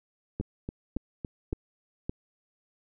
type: two click trains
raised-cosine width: 3 ms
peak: -21 / -18 dBFS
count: 5 / 4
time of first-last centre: 0.41-1.527 / 0.4-2.095 s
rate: 3.58 / 1.77 Hz
effects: none